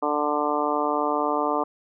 harmonic tone, 148.1 Hz, D3, 15 cents sharp, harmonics 2 / 3 / 4 / 5 / 6 / 7 / 8, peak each -29 / -29 / -29 / -29 / -29 / -29 / -29 dBFS, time 0.02-1.64 s, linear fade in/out 10 ms, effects none

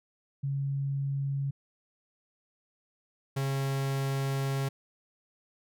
sine / 45% pulse tone pair in turn, 138.59 / 136.45 Hz, C#3 / C#3, 0 / -27 cents, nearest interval unison, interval 27 cents, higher first, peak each -28 dBFS, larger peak neither, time 0.43-1.51 / 3.36-4.69 s, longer second, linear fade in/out 10 ms, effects none

